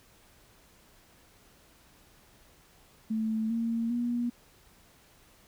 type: tone with pitch steps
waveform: sine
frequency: 220.2 / 229.8 / 239.9 Hz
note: A3 / A#3 / A#3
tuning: +2 / -25 / +50 cents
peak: -27 dBFS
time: 3.1-4.3 s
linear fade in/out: 10 ms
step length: 400 ms
effects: pink hiss -60 dBFS RMS until 5.47 s